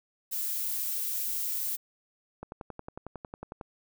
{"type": "noise", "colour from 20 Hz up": "violet", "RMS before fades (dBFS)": -32, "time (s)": [0.31, 1.77], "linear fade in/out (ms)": 20}
{"type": "click train", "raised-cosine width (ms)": 1, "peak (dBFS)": -25, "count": 14, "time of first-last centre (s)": [2.43, 3.612], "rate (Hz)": 11}
{"effects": []}